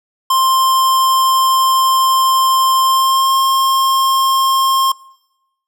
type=tone with pitch glide; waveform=square; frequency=1052 to 1066.7 Hz; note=C6 to C6; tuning=+9 to +33 cents; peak=-11 dBFS; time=0.3-4.92 s; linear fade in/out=5 ms; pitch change=+24 cents; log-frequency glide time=2.83-3.34 s; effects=noise-tail reverb RT60 0.9 s tail -23 dB re dry